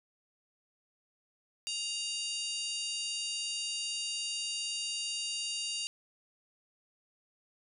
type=harmonic tone with a mistuned harmonic; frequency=936 Hz; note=A#5; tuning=7 cents sharp; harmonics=3 / 4 / 5 / 6 / 7 / 8 / 9 / 10; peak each=-37 / -45 / -39 / -50 / -45 / -44 / -53 / -46 dBFS; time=1.67-5.87 s; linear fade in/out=0 ms; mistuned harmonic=8; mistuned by=-70 cents; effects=none